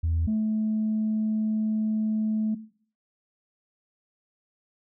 sine tone pair in turn, 82.2 / 216.9 Hz, E2 / A3, -4 / -25 cents, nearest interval octave + perfect fourth, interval 1679 cents, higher second, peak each -21 dBFS, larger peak neither, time 0.03-0.27 / 0.27-2.55 s, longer second, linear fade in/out 10 ms, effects noise-tail reverb RT60 0.5 s tail -17 dB re dry + tanh soft clip ceiling -19 dBFS

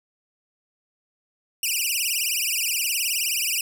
10% pulse tone with vibrato, 2647 Hz, E7, 7 cents sharp, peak -14 dBFS, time 1.63-3.61 s, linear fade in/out 2 ms, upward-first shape triangle, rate 19 Hz, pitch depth 240 cents each way, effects none

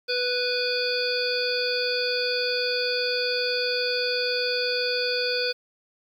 harmonic tone with a mistuned harmonic, 493.9 Hz, B4, in tune, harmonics 1 / 3 / 5 / 7 / 9 / 10, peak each -27 / -31 / -32 / -36 / -30 / -30 dBFS, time 0.08-5.53 s, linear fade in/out 20 ms, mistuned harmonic 10, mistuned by -45 cents, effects 9-bit

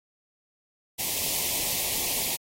white band-stop noise, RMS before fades -28 dBFS, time 0.98-2.37 s, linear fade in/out 20 ms, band 1000 to 2000 Hz, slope 48 dB/octave, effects AAC 48 kbps

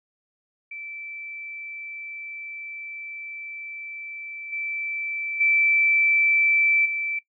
sine tone with level steps, 2327 Hz, D7, 17 cents flat, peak -34 / -27 / -17 / -25 dBFS, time 0.71-7.19 s, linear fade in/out 5 ms, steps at 4.52 / 5.4 / 6.85 s, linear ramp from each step 10 ms, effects noise-tail reverb RT60 0.1 s tail -18 dB re dry

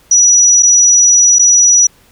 sine tone with dropouts, 5860 Hz, F#8, 18 cents flat, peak -4 dBFS, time 0.11-1.87 s, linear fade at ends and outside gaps 5 ms, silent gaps 0.625-0.63 / 1.386-1.393 s, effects pink hiss -48 dBFS RMS until 2.11 s

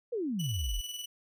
sine exponential sweep, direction down, 509 to 36.68 Hz, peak -30 dBFS, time 0.12-0.81 s, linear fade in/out 10 ms
sawtooth tone with tremolo, 2960 Hz, F#7, in tune, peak -33 dBFS, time 0.39-1.06 s, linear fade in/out 10 ms, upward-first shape square, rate 20 Hz, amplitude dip 45%
effects none

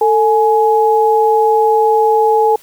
sine tone pair together, 445 / 840 Hz, A4 / G#5, +20 / +19 cents, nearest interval major seventh, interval 1099 cents, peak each -11 dBFS, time 0.01-2.56 s, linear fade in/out 5 ms, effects white hiss -44 dBFS RMS until 2.62 s

